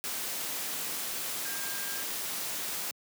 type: tone in noise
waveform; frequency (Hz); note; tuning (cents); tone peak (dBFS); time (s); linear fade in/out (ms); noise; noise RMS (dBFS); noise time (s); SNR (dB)
sine; 1606; G6; +41; -42; 1.45-2.03; 0; white; -35; 0.04-2.91; -10
effects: high-pass 150 Hz 12 dB/octave